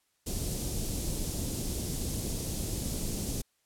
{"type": "band-stop noise", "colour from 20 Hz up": "pink", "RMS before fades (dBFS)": -33, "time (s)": [0.26, 3.42], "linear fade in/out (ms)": 10, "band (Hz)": [370, 5900], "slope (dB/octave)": 12, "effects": ["white hiss -74 dBFS RMS until 3.65 s", "low-pass 12000 Hz 12 dB/octave"]}